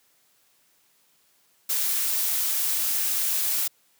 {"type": "noise", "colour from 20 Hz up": "blue", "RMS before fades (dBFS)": -25, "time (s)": [1.69, 3.68], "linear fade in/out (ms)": 10, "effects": ["white hiss -64 dBFS RMS until 3.99 s", "high-pass 100 Hz 12 dB/octave"]}